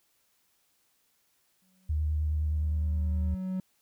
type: tone with exponential growth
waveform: triangle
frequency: 186.6 Hz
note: F#3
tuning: 15 cents sharp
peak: -26 dBFS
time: 1.62-3.6 s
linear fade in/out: 2 ms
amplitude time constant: 430 ms
type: tone with vibrato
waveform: sine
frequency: 76.4 Hz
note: D#2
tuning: 31 cents flat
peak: -25 dBFS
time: 1.89-3.35 s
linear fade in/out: 10 ms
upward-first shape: sine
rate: 9.6 Hz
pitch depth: 20 cents each way
effects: tanh soft clip ceiling -18 dBFS + white hiss -71 dBFS RMS until 3.81 s